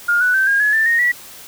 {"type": "tone with pitch steps", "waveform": "sine", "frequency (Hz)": [1417, 1482.3, 1550.6, 1622.1, 1696.8, 1775, 1856.8, 1942.4], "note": ["F6", "F#6", "G6", "G#6", "G#6", "A6", "A#6", "B6"], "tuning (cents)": [25, 3, -19, -41, 37, 15, -7, -29], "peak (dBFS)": -12, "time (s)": [0.08, 1.12], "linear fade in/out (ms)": 10, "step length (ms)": 130, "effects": ["white hiss -38 dBFS RMS until 1.47 s"]}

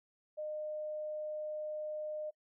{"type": "tone", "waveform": "sine", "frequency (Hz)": 610, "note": "D#5", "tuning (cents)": -34, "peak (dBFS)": -37, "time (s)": [0.37, 2.31], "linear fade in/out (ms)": 20, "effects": ["noise-tail reverb RT60 0.1 s tail -24 dB re dry"]}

